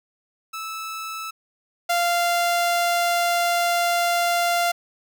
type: tone pair in turn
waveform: sawtooth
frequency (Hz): 1310 / 693.9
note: E6 / F5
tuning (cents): -11 / -11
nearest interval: major seventh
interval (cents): 1100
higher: first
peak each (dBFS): -26 / -15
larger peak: second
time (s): 0.53-1.31 / 1.89-4.72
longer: second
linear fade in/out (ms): 10
effects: none